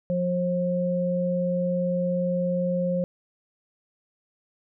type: tone pair together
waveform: sine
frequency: 177.61 / 535 Hz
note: F3 / C5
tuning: +29 / +38 cents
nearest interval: octave + perfect fifth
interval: 1909 cents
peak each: -25 dBFS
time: 0.1-3.04 s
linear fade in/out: 0 ms
effects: none